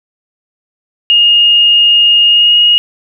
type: tone with pitch glide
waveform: sine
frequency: 2847 to 2875 Hz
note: F7 to F7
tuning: +33 to +50 cents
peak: -4 dBFS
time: 1.1-2.78 s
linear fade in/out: 0 ms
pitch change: +17 cents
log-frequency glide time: 2.28-2.57 s
effects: none